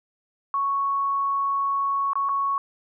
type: tone with dropouts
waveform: sine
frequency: 1108.7 Hz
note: C#6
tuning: in tune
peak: -21 dBFS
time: 0.54-2.58 s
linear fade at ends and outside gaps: 1 ms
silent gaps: 2.133-2.155 / 2.288-2.292 s
effects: none

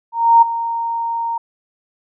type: tone with ADSR envelope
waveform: sine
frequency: 926 Hz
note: A#5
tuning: 12 cents flat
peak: -4 dBFS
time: 0.12-1.38 s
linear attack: 300 ms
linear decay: 11 ms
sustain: -14 dB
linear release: 6 ms
effects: none

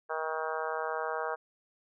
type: harmonic tone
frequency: 158.5 Hz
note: D#3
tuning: 32 cents sharp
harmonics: 3 / 4 / 5 / 6 / 7 / 8 / 9 / 10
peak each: -37 / -38 / -39 / -40 / -40 / -41 / -42 / -42 dBFS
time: 0.09-1.36 s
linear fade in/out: 20 ms
effects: none

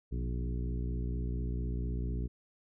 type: harmonic tone with a mistuned harmonic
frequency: 60.1 Hz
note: B1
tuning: 46 cents flat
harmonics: 1 / 2 / 3 / 4 / 5 / 6 / 7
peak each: -33 / -39 / -43 / -45 / -47 / -49 / -50 dBFS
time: 0.11-2.28 s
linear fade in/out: 20 ms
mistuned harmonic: 2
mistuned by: +60 cents
effects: none

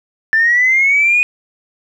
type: linear sweep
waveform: sine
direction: up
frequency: 1760 to 2489 Hz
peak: -8 dBFS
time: 0.33-1.23 s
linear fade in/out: 0 ms
effects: tanh soft clip ceiling -4 dBFS + 8-bit

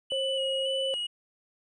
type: tone with vibrato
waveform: triangle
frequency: 2939 Hz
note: F#7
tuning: 12 cents flat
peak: -28 dBFS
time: 0.1-1.07 s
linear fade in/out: 10 ms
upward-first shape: square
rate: 1.8 Hz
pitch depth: 24 cents each way
type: tone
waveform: sine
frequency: 535 Hz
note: C5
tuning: 38 cents sharp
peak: -29 dBFS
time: 0.12-0.94 s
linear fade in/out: 0 ms
effects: resampled to 24000 Hz

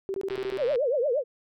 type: tone bursts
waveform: sine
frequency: 387.9 Hz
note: G4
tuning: 18 cents flat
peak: -27 dBFS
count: 7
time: 0.09-0.573 s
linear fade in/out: 0 ms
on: 51 ms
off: 21 ms
type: click train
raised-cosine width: 0.3 ms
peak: -24 dBFS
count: 60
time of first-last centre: 0.3-0.757 s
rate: 129 Hz
type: tone with vibrato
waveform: sine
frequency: 531 Hz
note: C5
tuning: 25 cents sharp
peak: -22 dBFS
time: 0.57-1.24 s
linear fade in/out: 50 ms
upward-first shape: triangle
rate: 8.6 Hz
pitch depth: 290 cents each way
effects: none

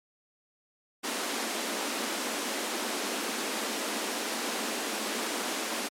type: high-pass noise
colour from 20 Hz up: pink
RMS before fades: -32 dBFS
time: 1.03-5.89 s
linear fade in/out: 20 ms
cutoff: 210 Hz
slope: 96 dB/octave
effects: low-pass 11000 Hz 12 dB/octave + MP3 96 kbps

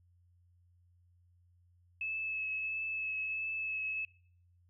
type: tone with vibrato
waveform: sine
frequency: 2600 Hz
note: E7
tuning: 24 cents flat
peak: -34 dBFS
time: 2.01-4.05 s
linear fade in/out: 2 ms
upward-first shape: triangle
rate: 1.5 Hz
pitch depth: 17 cents each way
effects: noise-tail reverb RT60 0.6 s tail -22 dB re dry + added 88 Hz sine -64 dBFS peak until 4.69 s

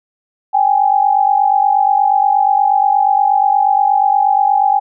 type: tone pair together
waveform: sine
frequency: 786.6 / 835 Hz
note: G5 / G#5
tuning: +6 / +9 cents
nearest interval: minor second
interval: 103 cents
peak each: -12 dBFS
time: 0.53-4.8 s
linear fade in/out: 20 ms
effects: none

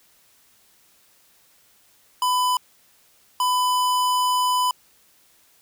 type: tone bursts at uneven times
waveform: square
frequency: 1000 Hz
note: B5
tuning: 21 cents sharp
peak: -19 dBFS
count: 2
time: 2.22-2.57 / 3.4-4.71 s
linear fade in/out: 2 ms
effects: white hiss -58 dBFS RMS until 5.61 s

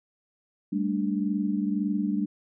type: chord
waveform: sine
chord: G suspended second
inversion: none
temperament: equal with one note detuned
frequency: 198.16 / 220 / 293.7 Hz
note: G3 / A3 / D4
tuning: +19 / 0 / 0 cents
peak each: -27 / -30 / -29 dBFS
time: 0.72-2.26 s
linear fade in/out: 10 ms
effects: none

